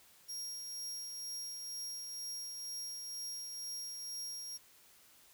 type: tone with tremolo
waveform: sawtooth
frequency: 5600 Hz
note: F8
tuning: 4 cents sharp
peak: -37 dBFS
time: 0.28-4.58 s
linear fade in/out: 20 ms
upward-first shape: triangle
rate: 2.1 Hz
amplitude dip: 35%
effects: white hiss -63 dBFS RMS until 5.33 s